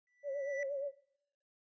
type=tone with exponential growth; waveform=triangle; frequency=1971 Hz; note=B6; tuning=4 cents flat; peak=-36 dBFS; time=0.07-0.63 s; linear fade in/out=1 ms; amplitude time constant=120 ms
type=tone with vibrato; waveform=sine; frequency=558 Hz; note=C#5; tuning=11 cents sharp; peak=-35 dBFS; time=0.23-0.92 s; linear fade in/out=50 ms; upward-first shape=sine; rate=8.5 Hz; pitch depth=69 cents each way
effects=noise-tail reverb RT60 0.7 s tail -20 dB re dry + resampled to 16000 Hz